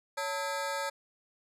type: ring-modulated tone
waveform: 25% pulse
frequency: 730 Hz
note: F#5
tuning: 24 cents flat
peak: -25 dBFS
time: 0.17-0.9 s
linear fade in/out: 10 ms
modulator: 170 Hz
effects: low-pass 12000 Hz 12 dB/octave